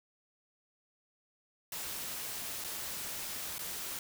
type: noise with dropouts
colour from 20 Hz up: white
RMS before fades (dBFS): -40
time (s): 1.72-3.99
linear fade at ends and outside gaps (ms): 2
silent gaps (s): 2.641-2.645 / 3.583-3.591
effects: none